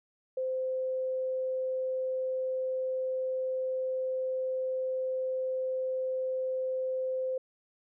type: tone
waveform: sine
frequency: 518 Hz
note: C5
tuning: 17 cents flat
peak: -29 dBFS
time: 0.37-7.38 s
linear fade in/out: 5 ms
effects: none